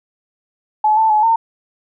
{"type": "tone with pitch steps", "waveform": "sine", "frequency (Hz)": [856, 884, 852, 909], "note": ["A5", "A5", "G#5", "A#5"], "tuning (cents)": [-48, 8, 44, -44], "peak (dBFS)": -10, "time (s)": [0.84, 1.36], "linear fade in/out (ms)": 5, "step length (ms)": 130, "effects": []}